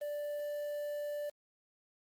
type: tone with quantisation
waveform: triangle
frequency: 587 Hz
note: D5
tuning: 1 cent flat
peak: -34 dBFS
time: 0.01-1.3 s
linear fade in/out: 10 ms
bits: 9
effects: Opus 24 kbps